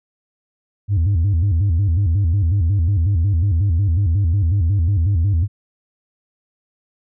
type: tone with vibrato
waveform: sine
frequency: 91 Hz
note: F#2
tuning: 28 cents flat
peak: -11 dBFS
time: 0.88-5.48 s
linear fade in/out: 50 ms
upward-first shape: square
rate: 5.5 Hz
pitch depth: 180 cents each way
effects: tanh soft clip ceiling -12 dBFS